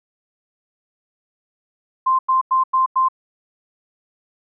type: tone bursts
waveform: sine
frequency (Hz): 1045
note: C6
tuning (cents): -2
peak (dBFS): -13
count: 5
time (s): 2.06-3.086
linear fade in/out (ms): 10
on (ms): 130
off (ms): 94
effects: none